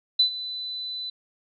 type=tone with ADSR envelope; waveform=sine; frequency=4000 Hz; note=B7; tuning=21 cents sharp; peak=-14 dBFS; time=0.19-1.1 s; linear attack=7 ms; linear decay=98 ms; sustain=-16 dB; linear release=5 ms; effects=none